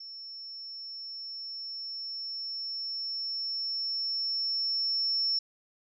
sine tone with level ramp, 5400 Hz, E8, 41 cents sharp, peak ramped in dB -41 to -25 dBFS, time 0-5.39 s, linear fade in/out 5 ms, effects none

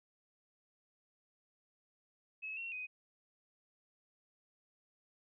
sine tone with pitch steps, 2580 / 2726 / 2504 Hz, E7 / F7 / D#7, -38 / -43 / +10 cents, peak -40 dBFS, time 2.42-2.87 s, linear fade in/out 20 ms, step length 150 ms, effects none

